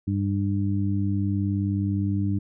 harmonic tone, 99.4 Hz, G2, 25 cents sharp, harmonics 1 / 2 / 3, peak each -24 / -27 / -29 dBFS, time 0.07-2.39 s, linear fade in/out 10 ms, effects none

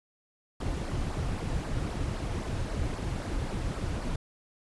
brown noise with flanger, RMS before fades -32 dBFS, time 0.6-4.16 s, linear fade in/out 5 ms, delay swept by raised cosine 0.3 to 5.3 ms, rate 3.8 Hz, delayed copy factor -0.6, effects resampled to 24000 Hz

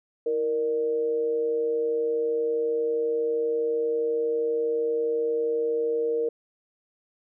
sine tone with amplitude modulation, 466.2 Hz, A#4, in tune, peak -20 dBFS, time 0.26-6.29 s, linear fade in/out 5 ms, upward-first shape sine, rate 140 Hz, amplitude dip 55%, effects none

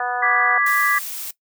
harmonic tone, 246.1 Hz, B3, 6 cents flat, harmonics 2 / 3 / 4 / 5 / 6 / 7, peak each -34 / -23 / -31 / -30 / -29 / -27 dBFS, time 0-0.58 s, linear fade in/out 2 ms
sine chord, G# diminished, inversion second, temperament equal, 1174.7 / 1661.2 / 1975.5 Hz, D6 / G#6 / B6, 0 / 0 / 0 cents, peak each -20 dBFS, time 0.22-0.99 s, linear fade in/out 10 ms
blue noise, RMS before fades -30 dBFS, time 0.66-1.31 s, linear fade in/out 5 ms
effects noise-tail reverb RT60 0.1 s tail -18 dB re dry

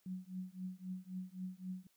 sine tone with tremolo, 185 Hz, F#3, in tune, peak -38 dBFS, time 0.06-1.87 s, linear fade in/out 2 ms, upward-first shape triangle, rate 3.8 Hz, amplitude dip 100%, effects white hiss -75 dBFS RMS until 1.96 s

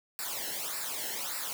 white noise with flanger, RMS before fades -36 dBFS, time 0.19-1.53 s, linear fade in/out 0 ms, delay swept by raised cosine 0.31 to 0.85 ms, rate 1.7 Hz, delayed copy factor -0.8, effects none

